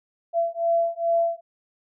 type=beating tone pair; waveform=sine; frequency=673 / 675.4 Hz; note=E5 / E5; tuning=+36 / +42 cents; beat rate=2.4 Hz; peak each=-23 dBFS; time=0.33-1.41 s; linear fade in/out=50 ms; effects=none